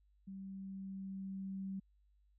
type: tone with level ramp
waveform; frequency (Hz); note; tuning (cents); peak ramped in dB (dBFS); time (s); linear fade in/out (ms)
sine; 192.9; G3; -28; -45 to -39; 0.27-1.8; 10
effects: added 50 Hz sine -68 dBFS peak until 2.38 s

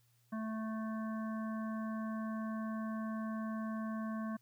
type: harmonic tone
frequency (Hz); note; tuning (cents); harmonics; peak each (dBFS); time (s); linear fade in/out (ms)
220; A3; 0; 1 / 3 / 5 / 7 / 8; -37 / -48 / -47 / -53 / -58; 0.32-4.37; 10
effects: added 119 Hz sine -70 dBFS peak until 4.41 s + white hiss -75 dBFS RMS until 4.41 s

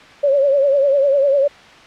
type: tone with vibrato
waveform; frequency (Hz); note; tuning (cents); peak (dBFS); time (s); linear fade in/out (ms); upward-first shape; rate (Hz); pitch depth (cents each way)
sine; 557; C#5; +8; -11; 0.23-1.48; 10; triangle; 10; 89
effects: white hiss -41 dBFS RMS until 1.86 s + low-pass 3000 Hz 12 dB/octave

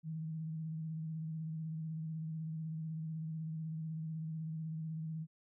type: tone with vibrato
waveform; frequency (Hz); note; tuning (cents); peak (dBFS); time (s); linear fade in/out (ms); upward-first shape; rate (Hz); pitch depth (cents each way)
sine; 159.2; D#3; +40; -38; 0.03-5.27; 50; square; 16; 26
effects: none

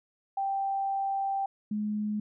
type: tone pair in turn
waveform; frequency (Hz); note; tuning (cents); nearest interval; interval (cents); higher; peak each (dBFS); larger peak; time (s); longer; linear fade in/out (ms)
sine; 784 / 210.7; G5 / G#3; 0 / +25; octave + major seventh; 2275; first; -27 / -28; first; 0.37-1.46 / 1.71-2.2; first; 5
effects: none

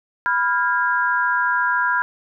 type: chord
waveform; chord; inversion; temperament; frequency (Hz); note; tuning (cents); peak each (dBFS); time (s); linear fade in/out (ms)
sine; F diminished; second; equal with one note detuned; 987.8 / 1396.9 / 1630.8; Cb6 / F6 / Ab6; 0 / 0 / -32; -21; 0.26-2.02; 0
effects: none

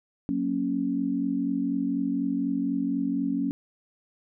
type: chord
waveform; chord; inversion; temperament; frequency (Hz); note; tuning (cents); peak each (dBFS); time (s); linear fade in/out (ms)
sine; F# major; none; equal; 185 / 233.1 / 277.2; F#3 / A#3 / C#4; 0 / 0 / 0; -32 / -30 / -26; 0.29-3.51; 0
effects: none

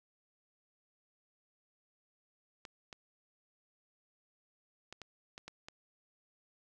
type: clicks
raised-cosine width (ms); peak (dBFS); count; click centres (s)
0.2; -29; 7; 2.652 / 2.928 / 4.926 / 5.017 / 5.379 / 5.48 / 5.685
effects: none

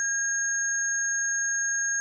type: tone pair together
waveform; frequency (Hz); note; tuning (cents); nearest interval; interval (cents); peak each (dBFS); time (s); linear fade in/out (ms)
sine; 1626 / 6504; G#6 / G#8; -37 / -37; 2 octaves; 2400; -27; 0-2; 0
effects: none

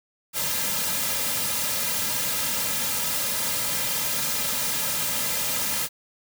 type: noise with comb filter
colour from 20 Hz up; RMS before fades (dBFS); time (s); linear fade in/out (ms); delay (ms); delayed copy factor
white; -26; 0.33-5.89; 50; 2.7; -0.95
effects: none

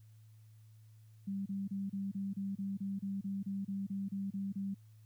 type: tone bursts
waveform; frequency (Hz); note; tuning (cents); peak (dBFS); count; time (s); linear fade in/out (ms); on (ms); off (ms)
sine; 196.3; G3; +3; -35; 16; 1.27-4.745; 10; 190; 29
effects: added 109 Hz sine -56 dBFS peak until 5.05 s + white hiss -75 dBFS RMS until 5.05 s

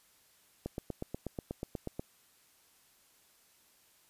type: click train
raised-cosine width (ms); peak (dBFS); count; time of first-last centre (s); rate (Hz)
2; -23; 12; 0.66-1.995; 8.24
effects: white hiss -66 dBFS RMS until 4.09 s + resampled to 32000 Hz

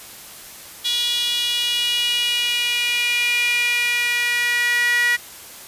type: tone with high-pass filter sweep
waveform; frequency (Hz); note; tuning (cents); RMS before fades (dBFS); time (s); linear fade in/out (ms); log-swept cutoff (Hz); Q
sawtooth; 482; B4; -42; -20; 0.84-5.17; 20; 3400 to 1900; 6.3
effects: white hiss -39 dBFS RMS until 5.67 s + resampled to 32000 Hz

